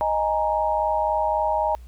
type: chord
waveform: sine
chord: D# suspended fourth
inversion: none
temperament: just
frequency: 622.3 / 829.7 / 933.4 Hz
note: D#5 / G#5 / A#5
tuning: 0 / -2 / +2 cents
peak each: -24 dBFS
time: 0.01-1.75 s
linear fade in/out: 0 ms
effects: added 60 Hz sine -39 dBFS peak until 1.87 s + pink hiss -59 dBFS RMS until 1.87 s